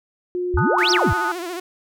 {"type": "tone with tremolo", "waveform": "sine", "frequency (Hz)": 358.4, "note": "F4", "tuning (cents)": 45, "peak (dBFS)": -21, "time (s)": [0.35, 1.08], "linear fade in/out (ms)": 0, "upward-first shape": "square", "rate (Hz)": 2.1, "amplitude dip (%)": 35}
{"type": "exponential two-way sweep", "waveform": "sine", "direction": "up then down", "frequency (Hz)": [54.7, 5920, 67.9], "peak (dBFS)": -17, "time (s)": [0.54, 1.13], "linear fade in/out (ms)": 0, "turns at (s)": 0.91}
{"type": "chord", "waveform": "sine", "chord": "D# diminished", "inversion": "second", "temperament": "equal", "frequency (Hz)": [880, 1244.5, 1480], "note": ["A5", "D#6", "F#6"], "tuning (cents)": [0, 0, 0], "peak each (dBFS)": -24, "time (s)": [0.57, 1.32], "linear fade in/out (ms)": 5}
{"type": "tone with vibrato", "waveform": "sawtooth", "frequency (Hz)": 351.3, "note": "F4", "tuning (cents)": 10, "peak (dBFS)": -23, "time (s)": [0.78, 1.6], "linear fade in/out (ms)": 5, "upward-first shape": "sine", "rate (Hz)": 14, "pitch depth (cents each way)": 93}
{"effects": []}